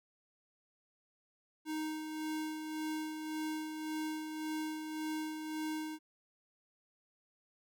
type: tone with tremolo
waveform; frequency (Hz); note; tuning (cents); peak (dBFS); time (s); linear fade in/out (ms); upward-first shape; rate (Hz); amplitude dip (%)
square; 311.1; D#4; 0; -36; 1.65-5.99; 50; sine; 1.8; 45
effects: none